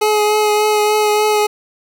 25% pulse tone with vibrato, 423.1 Hz, G#4, 32 cents sharp, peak -8 dBFS, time 0.01-1.47 s, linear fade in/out 10 ms, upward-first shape triangle, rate 3.4 Hz, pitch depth 18 cents each way, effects none

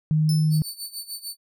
sine tone, 154.9 Hz, D#3, 7 cents flat, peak -17 dBFS, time 0.11-0.62 s, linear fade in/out 0 ms
sawtooth tone with exponential decay, 5274 Hz, E8, in tune, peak -25 dBFS, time 0.29-0.75 s, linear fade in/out 1 ms, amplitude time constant 98 ms
20% pulse tone with tremolo, 4512 Hz, C#8, 30 cents sharp, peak -24 dBFS, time 0.5-1.37 s, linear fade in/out 50 ms, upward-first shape sine, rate 6.7 Hz, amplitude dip 85%
effects none

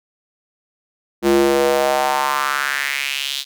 square tone with high-pass filter sweep, 69.3 Hz, C#2, in tune, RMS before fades -18 dBFS, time 1.22-3.45 s, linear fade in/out 50 ms, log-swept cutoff 290 to 3800 Hz, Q 3.4, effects none

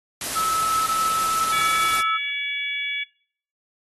white noise, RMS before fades -28 dBFS, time 0.21-2.01 s, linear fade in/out 2 ms
sine tone with pitch glide, 1301 to 1310.8 Hz, E6 to E6, -23 to -10 cents, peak -20 dBFS, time 0.35-2.18 s, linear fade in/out 20 ms, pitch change +13 cents, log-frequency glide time 0.63-1.87 s
harmonic tone, 568 Hz, C#5, 42 cents sharp, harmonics 3 / 4 / 5 / 6, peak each -35 / -26 / -40 / -31 dBFS, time 1.52-3.04 s, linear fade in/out 10 ms
effects noise-tail reverb RT60 0.6 s tail -24 dB re dry + AAC 32 kbps

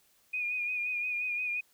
sine tone with vibrato, 2458 Hz, D#7, 22 cents flat, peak -30 dBFS, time 0.33-1.61 s, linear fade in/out 10 ms, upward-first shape sine, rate 5.7 Hz, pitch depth 37 cents each way, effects white hiss -67 dBFS RMS until 1.73 s

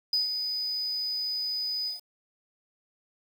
sine tone with ADSR envelope, 4978 Hz, D#8, in tune, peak -20 dBFS, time 0.13-2.01 s, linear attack 3 ms, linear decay 140 ms, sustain -8 dB, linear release 140 ms, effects tanh soft clip ceiling -20 dBFS + 8-bit

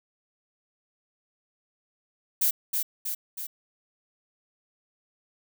violet noise with echo, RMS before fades -23 dBFS, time 2.41-2.51 s, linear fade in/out 10 ms, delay 320 ms, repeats 3, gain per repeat -4 dB, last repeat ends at 3.47 s, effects none

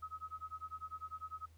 sine tone with tremolo, 1275 Hz, D#6, 42 cents sharp, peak -40 dBFS, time 0.02-1.46 s, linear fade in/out 10 ms, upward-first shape sine, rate 10 Hz, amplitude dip 100%, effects added 81 Hz sine -59 dBFS peak until 1.57 s + pink hiss -72 dBFS RMS until 1.57 s

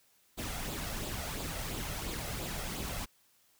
pink noise with flanger, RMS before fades -38 dBFS, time 0.37-3.06 s, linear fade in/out 20 ms, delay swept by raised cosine 0.25 to 1.55 ms, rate 2.9 Hz, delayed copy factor +0.5, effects white hiss -68 dBFS RMS until 3.59 s

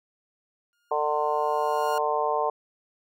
sawtooth tone with exponential growth, 1418 Hz, F6, 26 cents sharp, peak -29 dBFS, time 0.73-1.98 s, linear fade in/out 0 ms, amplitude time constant 270 ms
harmonic tone, 150 Hz, D3, 37 cents sharp, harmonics 3 / 4 / 5 / 6 / 7, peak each -29 / -29 / -29 / -29 / -29 dBFS, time 0.91-2.5 s, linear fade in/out 5 ms
effects none

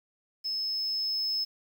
sine tone with level ramp, 5200 Hz, E8, 24 cents flat, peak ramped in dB -28 to -24 dBFS, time 0.44-1.45 s, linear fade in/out 20 ms, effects tanh soft clip ceiling -26 dBFS + 9-bit

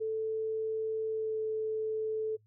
sine tone with pitch glide, 440 to 436.5 Hz, A4 to A4, 0 to -14 cents, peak -30 dBFS, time 0-2.37 s, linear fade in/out 20 ms, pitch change -14 cents, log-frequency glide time 1.08-1.41 s, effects noise-tail reverb RT60 0.1 s tail -25 dB re dry + added 107 Hz sine -63 dBFS peak until 2.46 s

